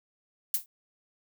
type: noise with exponential decay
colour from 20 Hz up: violet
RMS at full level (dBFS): -22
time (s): 0.54-0.66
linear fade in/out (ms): 2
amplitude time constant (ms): 25
effects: none